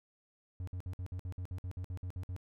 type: tone bursts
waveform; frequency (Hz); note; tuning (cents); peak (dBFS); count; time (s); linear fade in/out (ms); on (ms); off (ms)
triangle; 90.9; F#2; -30; -35; 14; 0.6-2.364; 0; 74; 56
effects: none